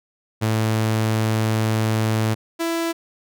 sawtooth tone pair in turn, 110 / 332.9 Hz, A2 / E4, 0 / +17 cents, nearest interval octave + perfect fifth, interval 1917 cents, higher second, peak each -14 / -17 dBFS, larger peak first, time 0.41-2.35 / 2.59-2.93 s, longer first, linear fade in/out 20 ms, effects none

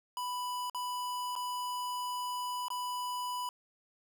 square tone with dropouts, 990 Hz, B5, 4 cents sharp, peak -35 dBFS, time 0.17-3.49 s, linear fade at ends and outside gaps 1 ms, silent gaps 0.698-0.747 / 1.354-1.362 / 2.683-2.703 s, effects none

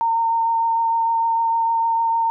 sine tone with vibrato, 915 Hz, A#5, 32 cents flat, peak -16 dBFS, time 0.01-2.3 s, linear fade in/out 0 ms, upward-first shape triangle, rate 6.6 Hz, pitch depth 14 cents each way, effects none

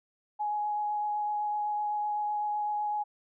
sine tone with vibrato, 837 Hz, G#5, 13 cents sharp, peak -28 dBFS, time 0.39-3.04 s, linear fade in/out 20 ms, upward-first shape triangle, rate 7.9 Hz, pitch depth 12 cents each way, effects none

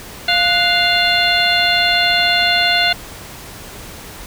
harmonic tone with a mistuned harmonic, 698.5 Hz, F5, in tune, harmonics 1 / 2 / 3 / 4 / 5 / 6, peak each -19 / -19 / -19 / -19 / -19 / -19 dBFS, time 0.28-2.93 s, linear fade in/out 5 ms, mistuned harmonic 2, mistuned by +92 cents, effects pink hiss -34 dBFS RMS until 4.26 s

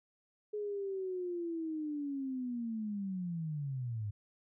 sine linear sweep, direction down, 422.7 to 99.9 Hz, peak -35 dBFS, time 0.53-4.11 s, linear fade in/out 10 ms, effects none

